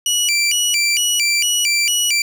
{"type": "tone with vibrato", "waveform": "20% pulse", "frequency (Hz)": 2621, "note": "E7", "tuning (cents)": -11, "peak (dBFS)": -9, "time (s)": [0.06, 2.22], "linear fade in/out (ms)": 2, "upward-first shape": "square", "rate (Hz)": 2.2, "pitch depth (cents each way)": 190, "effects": []}